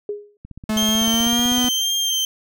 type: tone with exponential decay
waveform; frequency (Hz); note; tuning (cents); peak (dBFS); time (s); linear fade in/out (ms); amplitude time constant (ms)
sine; 413; G#4; -10; -20; 0.09-0.37; 2; 60
type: click train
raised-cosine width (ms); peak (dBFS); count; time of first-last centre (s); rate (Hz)
5; -24; 20; 0.45-1.645; 15.9
type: tone with pitch glide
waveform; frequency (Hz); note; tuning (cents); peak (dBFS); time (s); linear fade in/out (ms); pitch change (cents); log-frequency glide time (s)
45% pulse; 216.3 to 247; A3 to B3; -29 to 0; -19; 0.69-1.69; 5; +229; 0.88-1.55
type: tone with vibrato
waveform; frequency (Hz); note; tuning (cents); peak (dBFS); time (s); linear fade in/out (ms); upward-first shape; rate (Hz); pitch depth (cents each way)
30% pulse; 3161; G7; +14; -16; 0.77-2.25; 2; sine; 1.9; 23
effects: none